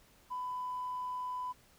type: tone with tanh clipping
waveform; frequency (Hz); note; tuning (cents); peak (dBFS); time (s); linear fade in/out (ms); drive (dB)
triangle; 1000; B5; +21; -35; 0.3-1.53; 20; 1
effects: pink hiss -64 dBFS RMS until 1.78 s